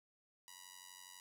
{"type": "tone with amplitude modulation", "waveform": "5% pulse", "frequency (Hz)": 972, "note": "B5", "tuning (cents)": -28, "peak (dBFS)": -38, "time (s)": [0.48, 1.2], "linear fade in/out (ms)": 0, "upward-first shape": "sine", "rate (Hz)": 92.1, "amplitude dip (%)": 90, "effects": ["13-bit"]}